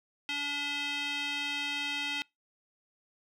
square tone with band-pass filter, 287.4 Hz, D4, 37 cents flat, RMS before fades -34 dBFS, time 0.29-2.22 s, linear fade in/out 0 ms, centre 2900 Hz, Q 3.2, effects noise-tail reverb RT60 0.2 s tail -25 dB re dry

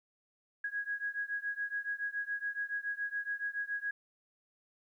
sine beating tone pair, 1651 / 1658.1 Hz, G#6 / G#6, -11 / -3 cents, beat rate 7.1 Hz, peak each -37 / -38 dBFS, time 0.64-3.91 s, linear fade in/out 5 ms, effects 12-bit

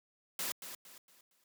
white noise with echo, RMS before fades -37 dBFS, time 0.39-0.52 s, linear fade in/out 2 ms, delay 230 ms, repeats 4, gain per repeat -9 dB, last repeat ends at 1.44 s, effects high-pass 150 Hz 12 dB/octave

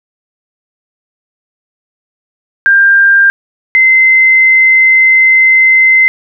sine tone pair in turn, 1594 / 2065 Hz, G6 / C7, +28 / -23 cents, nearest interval major third, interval 449 cents, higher second, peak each -3 dBFS, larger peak neither, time 2.66-3.3 / 3.75-6.08 s, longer second, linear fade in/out 0 ms, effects none

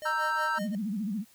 square tone with tremolo, 613 Hz, D#5, 26 cents flat, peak -35 dBFS, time 0.02-0.75 s, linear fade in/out 0 ms, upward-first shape sine, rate 5.5 Hz, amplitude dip 95%
triangle chord, E diminished, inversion second, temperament equal, 932.3 / 1318.5 / 1568 Hz, Bb5 / E6 / G6, 0 / 0 / 0 cents, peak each -29 dBFS, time 0.05-0.59 s, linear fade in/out 10 ms
sine tone with vibrato, 207.7 Hz, G#3, in tune, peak -29 dBFS, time 0.57-1.25 s, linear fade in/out 50 ms, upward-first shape sine, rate 14 Hz, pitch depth 170 cents each way
effects white hiss -60 dBFS RMS until 1.34 s

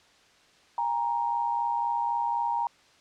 sine tone pair together, 811.1 / 935 Hz, G#5 / A#5, -41 / +5 cents, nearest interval major second, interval 246 cents, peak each -31 / -26 dBFS, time 0.78-2.67 s, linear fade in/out 2 ms, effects white hiss -59 dBFS RMS until 3 s + low-pass 5000 Hz 12 dB/octave

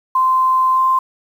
sine tone with pitch glide, 1038 to 1044.6 Hz, C6 to C6, -14 to -3 cents, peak -11 dBFS, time 0.15-0.99 s, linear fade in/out 5 ms, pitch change +11 cents, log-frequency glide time 0.73-0.8 s, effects 7-bit

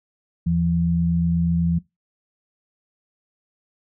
sine tone pair together, 81.1 / 169.19 Hz, E2 / E3, -28 / +45 cents, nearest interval octave + minor second, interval 1273 cents, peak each -25 / -18 dBFS, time 0.46-1.79 s, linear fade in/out 10 ms, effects noise-tail reverb RT60 0.2 s tail -21 dB re dry

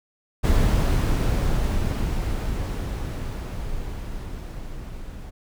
brown noise with level ramp, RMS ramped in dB -17 to -37 dBFS, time 0.43-5.31 s, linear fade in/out 20 ms, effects none

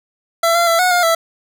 25% pulse tone with pitch steps, 670 / 686 / 668 / 730 / 709 / 662 Hz, E5 / F5 / E5 / F#5 / F5 / E5, +28 / -31 / +23 / -24 / +26 / +7 cents, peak -8 dBFS, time 0.43-1.15 s, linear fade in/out 5 ms, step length 120 ms, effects none

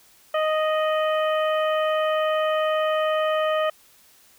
harmonic tone with a mistuned harmonic, 622.3 Hz, D#5, in tune, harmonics 1 / 2 / 3 / 4 / 5, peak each -21 / -26 / -32 / -38 / -35 dBFS, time 0.34-3.7 s, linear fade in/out 5 ms, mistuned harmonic 5, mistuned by -39 cents, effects white hiss -55 dBFS RMS until 4.38 s

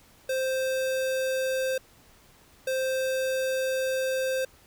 square tone pair in turn, 523.3 / 523.3 Hz, C5 / C5, 0 / 0 cents, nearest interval unison, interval 0 cents, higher neither, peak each -26 dBFS, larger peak neither, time 0.29-1.78 / 2.67-4.45 s, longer second, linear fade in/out 5 ms, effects pink hiss -57 dBFS RMS until 4.66 s

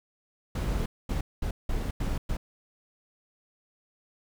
brown noise bursts at uneven times, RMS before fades -29 dBFS, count 6, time 0.55-0.86 / 1.09-1.21 / 1.42-1.51 / 1.69-1.91 / 2-2.18 / 2.29-2.37 s, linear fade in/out 5 ms, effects none

